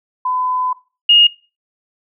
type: tone pair in turn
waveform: sine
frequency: 1009 / 2854 Hz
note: B5 / F7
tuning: +37 / +37 cents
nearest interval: octave + tritone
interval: 1800 cents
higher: second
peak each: -16 / -6 dBFS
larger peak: second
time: 0.25-0.73 / 1.09-1.27 s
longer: first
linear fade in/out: 5 ms
effects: noise-tail reverb RT60 0.3 s tail -17 dB re dry